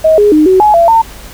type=tone with pitch steps; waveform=sine; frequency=634 / 414.6 / 306.1 / 375.1 / 844 / 677 / 905 Hz; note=D#5 / G#4 / D#4 / F#4 / G#5 / E5 / A5; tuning=+32 / -3 / -28 / +24 / +28 / +46 / +48 cents; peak=-3 dBFS; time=0.04-1.02 s; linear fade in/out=10 ms; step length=140 ms; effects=added 50 Hz sine -32 dBFS peak until 1.33 s + pink hiss -32 dBFS RMS until 1.33 s